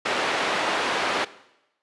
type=band-pass noise; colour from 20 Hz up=pink; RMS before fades=-25 dBFS; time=0.05-1.25 s; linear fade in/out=10 ms; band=460 to 3200 Hz; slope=12 dB/octave; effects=noise-tail reverb RT60 0.9 s tail -18 dB re dry + resampled to 24000 Hz